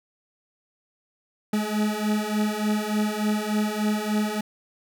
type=beating tone pair; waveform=40% pulse; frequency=209.8 / 213.2 Hz; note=G#3 / G#3; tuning=+18 / +46 cents; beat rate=3.4 Hz; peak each=-26 / -24 dBFS; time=1.53-4.41 s; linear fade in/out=5 ms; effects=none